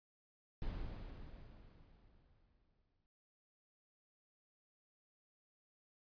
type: noise with exponential decay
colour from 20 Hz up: brown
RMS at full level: -42 dBFS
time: 0.62-3.06 s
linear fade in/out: 0 ms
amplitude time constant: 530 ms
effects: resampled to 11025 Hz